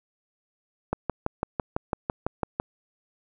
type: click train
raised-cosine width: 1 ms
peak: -11 dBFS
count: 11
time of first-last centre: 0.93-2.599 s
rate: 5.99 Hz
effects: none